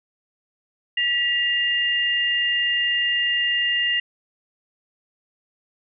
sine tone pair together, 1939.3 / 2811 Hz, B6 / F7, -32 / +11 cents, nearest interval tritone, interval 643 cents, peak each -22 / -21 dBFS, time 0.97-4 s, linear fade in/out 5 ms, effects none

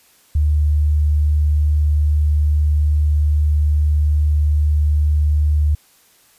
sine tone, 74.8 Hz, D2, 32 cents sharp, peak -12 dBFS, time 0.35-5.75 s, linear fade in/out 5 ms, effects white hiss -53 dBFS RMS until 6.38 s + resampled to 32000 Hz

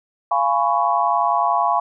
sine chord, C# dominant seventh, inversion first, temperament just, 693 / 831.5 / 997.9 / 1108.7 Hz, E#5 / G#5 / B5 / C#6, -14 / +2 / +18 / 0 cents, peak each -21 dBFS, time 0.31-1.8 s, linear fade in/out 5 ms, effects none

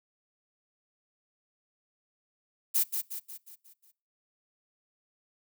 violet noise with echo, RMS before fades -25 dBFS, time 2.74-2.84 s, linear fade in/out 20 ms, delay 180 ms, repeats 6, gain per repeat -6 dB, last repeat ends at 3.92 s, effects noise-tail reverb RT60 0.4 s tail -23 dB re dry

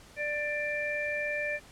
harmonic tone, 591 Hz, D5, 11 cents sharp, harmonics 1 / 3 / 4, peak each -34 / -34 / -34 dBFS, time 0.16-1.6 s, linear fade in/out 50 ms, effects pink hiss -54 dBFS RMS until 1.71 s + low-pass 10000 Hz 12 dB/octave

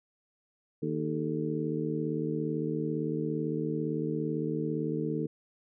harmonic tone with a mistuned harmonic, 77.78 Hz, D#2, in tune, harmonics 2 / 3 / 4 / 5 / 6, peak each -34 / -36 / -34 / -40 / -35 dBFS, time 0.82-5.27 s, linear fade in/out 10 ms, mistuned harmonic 6, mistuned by -89 cents, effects none

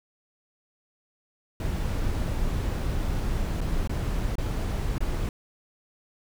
brown noise with dropouts, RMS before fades -27 dBFS, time 1.6-5.29 s, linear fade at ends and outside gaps 2 ms, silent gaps 3.607-3.613 / 3.875-3.894 / 4.355-4.382 / 4.982-5.005 s, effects none

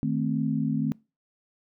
sine chord, A diminished, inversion second, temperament equal, 155.56 / 220 / 261.6 Hz, Eb3 / A3 / C4, 0 / 0 / 0 cents, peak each -28 dBFS, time 0.03-0.92 s, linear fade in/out 0 ms, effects noise-tail reverb RT60 0.3 s tail -25 dB re dry

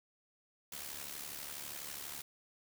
white noise with amplitude modulation, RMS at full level -42 dBFS, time 0.72-2.22 s, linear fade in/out 5 ms, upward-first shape sine, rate 72.2 Hz, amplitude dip 65%, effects none

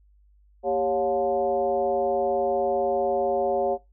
sine tone with frequency modulation, 554.4 Hz, C#5, in tune, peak -21 dBFS, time 0.63-3.78 s, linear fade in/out 50 ms, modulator 160 Hz, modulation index 1.2, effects noise-tail reverb RT60 0.2 s tail -19 dB re dry + added 50 Hz sine -55 dBFS peak until 3.92 s

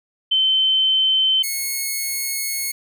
sine / 5% pulse tone pair in turn, 3080 / 2186 Hz, G7 / C#7, -31 / -25 cents, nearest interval tritone, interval 594 cents, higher first, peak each -14 / -12 dBFS, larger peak second, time 0.31-1.43 / 1.43-2.72 s, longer second, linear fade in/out 10 ms, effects none

